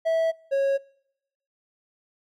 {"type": "tone pair in turn", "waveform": "triangle", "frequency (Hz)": [653, 549.1], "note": ["E5", "C#5"], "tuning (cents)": [-17, -17], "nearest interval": "minor third", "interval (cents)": 300, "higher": "first", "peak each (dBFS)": -18, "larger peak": "neither", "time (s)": [[0.05, 0.32], [0.51, 0.78]], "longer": "neither", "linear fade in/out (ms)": 20, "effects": ["noise-tail reverb RT60 0.8 s tail -24 dB re dry"]}